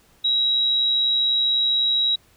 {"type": "tone", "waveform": "sine", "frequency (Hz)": 3856, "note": "B7", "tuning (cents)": -42, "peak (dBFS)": -17, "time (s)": [0.24, 2.16], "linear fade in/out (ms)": 10, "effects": ["pink hiss -57 dBFS RMS until 2.36 s"]}